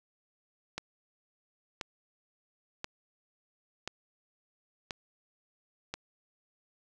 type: click train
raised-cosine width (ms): 0.2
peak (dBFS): -18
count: 6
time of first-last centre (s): 0.78-5.94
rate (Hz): 0.969
effects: none